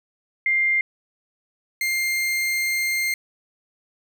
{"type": "tone pair in turn", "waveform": ["sine", "40% pulse"], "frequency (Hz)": [2100, 2108], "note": ["C7", "C7"], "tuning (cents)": [6, 12], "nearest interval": "unison", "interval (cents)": 6, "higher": "second", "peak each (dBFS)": [-17, -20], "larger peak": "first", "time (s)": [[0.46, 0.81], [1.81, 3.14]], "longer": "second", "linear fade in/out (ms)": 2, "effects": []}